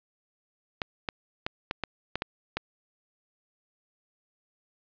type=clicks; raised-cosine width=0.3 ms; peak=-13 dBFS; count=8; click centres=0.818 / 1.088 / 1.465 / 1.711 / 1.837 / 2.156 / 2.221 / 2.57 s; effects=resampled to 11025 Hz + 9-bit